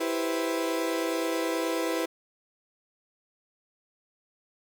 35% pulse chord, C major seventh, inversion first, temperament equal, 329.6 / 392 / 493.9 / 523.3 Hz, E4 / G4 / B4 / C5, 0 / 0 / 0 / 0 cents, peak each -28 / -34 / -30 / -34 dBFS, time 0-2.06 s, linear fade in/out 10 ms, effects none

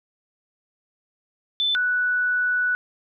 sine tone pair in turn, 3520 / 1480 Hz, A7 / F#6, 0 / 0 cents, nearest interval octave + minor third, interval 1500 cents, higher first, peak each -19 dBFS, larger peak neither, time 1.6-1.75 / 1.75-2.75 s, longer second, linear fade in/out 0 ms, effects none

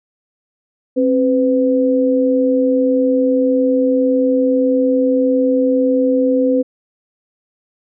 sine tone pair together, 266.3 / 504 Hz, C4 / B4, +31 / +35 cents, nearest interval major seventh, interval 1104 cents, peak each -14 dBFS, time 0.96-6.63 s, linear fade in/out 20 ms, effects none

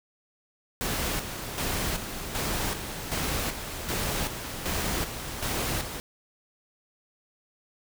pink noise with tremolo, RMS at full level -29 dBFS, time 0.81-6 s, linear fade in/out 0 ms, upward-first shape square, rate 1.3 Hz, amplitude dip 55%, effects none

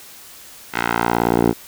10% pulse tone with band-pass filter sweep, 58.27 Hz, A#1, in tune, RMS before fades -18 dBFS, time 0.72-1.54 s, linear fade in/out 50 ms, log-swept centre 1900 to 380 Hz, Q 1.2, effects white hiss -41 dBFS RMS until 1.67 s

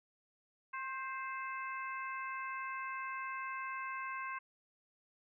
harmonic tone with a mistuned harmonic, 523.3 Hz, C5, in tune, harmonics 2 / 3 / 4 / 5, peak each -41 / -45 / -47 / -49 dBFS, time 0.73-4.39 s, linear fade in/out 10 ms, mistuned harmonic 2, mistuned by +31 cents, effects none

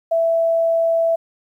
sine tone, 662 Hz, E5, 7 cents sharp, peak -14 dBFS, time 0.11-1.16 s, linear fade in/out 10 ms, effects 9-bit

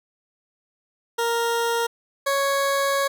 20% pulse tone pair in turn, 466.2 / 554.4 Hz, A#4 / C#5, 0 / 0 cents, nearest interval minor third, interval 300 cents, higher second, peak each -16 / -15 dBFS, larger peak second, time 1.18-1.87 / 2.26-3.08 s, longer second, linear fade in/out 10 ms, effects none

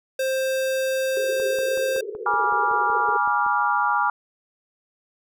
square tone, 527 Hz, C5, 12 cents sharp, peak -22 dBFS, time 0.19-2.01 s, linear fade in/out 5 ms
white band-pass noise, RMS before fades -32 dBFS, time 1.17-3.17 s, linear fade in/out 0 ms, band 390 to 470 Hz, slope 96 dB/octave
click train, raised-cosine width 1 ms, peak -26 dBFS, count 12, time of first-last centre 1.4-3.464 s, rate 5.33 Hz
sine chord, G# diminished seventh, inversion none, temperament equal with one note detuned, 830.6 / 965.8 / 1174.7 / 1396.9 Hz, G#5 / B5 / D6 / F6, 0 / -39 / 0 / 0 cents, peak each -24 dBFS, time 2.26-4.1 s, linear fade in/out 2 ms
effects none

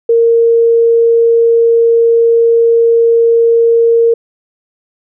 sine tone, 462.6 Hz, A#4, 13 cents flat, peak -5 dBFS, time 0.09-4.14 s, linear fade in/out 5 ms, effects none

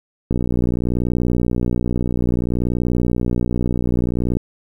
click train, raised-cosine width 3 ms, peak -7 dBFS, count 247, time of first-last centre 0.31-4.369 s, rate 60.6 Hz, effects 8-bit

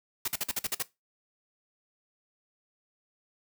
white noise bursts, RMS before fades -30 dBFS, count 8, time 0.25-0.826 s, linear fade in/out 5 ms, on 30 ms, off 48 ms, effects noise-tail reverb RT60 0.2 s tail -18 dB re dry

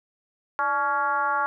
sine tone with frequency modulation, 1125 Hz, C#6, 25 cents sharp, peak -21 dBFS, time 0.59-1.46 s, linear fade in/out 0 ms, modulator 268 Hz, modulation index 1.4, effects none

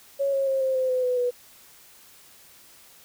sine tone with pitch steps, 554.4 / 544.9 / 535.5 / 526.3 / 517.3 / 508.4 / 499.7 / 491.1 Hz, C#5 / C#5 / C5 / C5 / C5 / C5 / B4 / B4, 0 / -30 / +40 / +10 / -20 / -50 / +20 / -10 cents, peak -21 dBFS, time 0.19-1.31 s, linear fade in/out 20 ms, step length 140 ms, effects white hiss -52 dBFS RMS until 3.04 s

